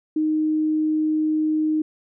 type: tone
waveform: sine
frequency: 310 Hz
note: D#4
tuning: 6 cents flat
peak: -18 dBFS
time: 0.16-1.82 s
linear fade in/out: 5 ms
effects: none